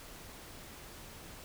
silence, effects pink hiss -50 dBFS RMS until 1.44 s

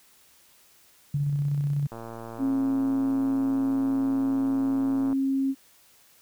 sine tone with tremolo, 143.5 Hz, D3, 40 cents flat, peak -22 dBFS, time 1.14-1.87 s, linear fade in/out 5 ms, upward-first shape square, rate 16 Hz, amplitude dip 25%
click train, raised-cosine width 1 ms, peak -25 dBFS, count 370, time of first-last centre 1.92-5.129 s, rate 115 Hz
sine tone, 270 Hz, C#4, 45 cents flat, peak -22 dBFS, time 2.38-5.55 s, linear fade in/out 50 ms
effects white hiss -58 dBFS RMS until 6.21 s

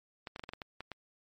clicks, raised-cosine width 0.3 ms, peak -25 dBFS, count 9, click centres 0.272 / 0.361 / 0.395 / 0.438 / 0.491 / 0.535 / 0.618 / 0.806 / 0.917 s, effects MP3 48 kbps

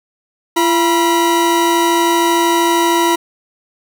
40% pulse tone pair together, 340.6 / 968.9 Hz, F4 / B5, -43 / -33 cents, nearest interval octave + tritone, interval 1810 cents, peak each -13 dBFS, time 0.56-3.16 s, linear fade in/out 10 ms, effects none

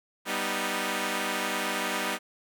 5% pulse chord, G augmented, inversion none, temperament equal, 196 / 246.9 / 311.1 Hz, G3 / B3 / D#4, 0 / 0 / 0 cents, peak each -21 dBFS, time 0.25-2.19 s, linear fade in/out 50 ms, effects none

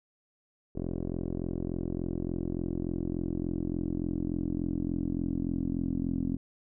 10% pulse tone with low-pass filter sweep, 43.46 Hz, F1, 8 cents flat, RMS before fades -32 dBFS, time 0.75-6.37 s, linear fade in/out 10 ms, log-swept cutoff 410 to 270 Hz, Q 4.7, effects none

